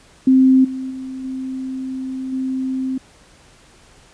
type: tone with level steps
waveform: sine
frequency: 261.6 Hz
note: C4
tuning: in tune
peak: -8 / -23 / -26 / -23 / -19 dBFS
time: 0.27-2.98 s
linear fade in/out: 5 ms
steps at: 0.64 / 0.9 / 1.24 / 2.32 s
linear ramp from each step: 10 ms
effects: pink hiss -49 dBFS RMS until 4.13 s + resampled to 22050 Hz